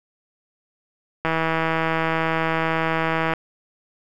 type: click train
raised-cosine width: 0.5 ms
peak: -7 dBFS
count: 339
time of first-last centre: 1.25-3.336 s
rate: 162 Hz
effects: 8-bit